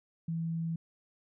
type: tone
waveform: sine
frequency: 164.81 Hz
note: E3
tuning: in tune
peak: -31 dBFS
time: 0.28-0.76 s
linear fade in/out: 5 ms
effects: none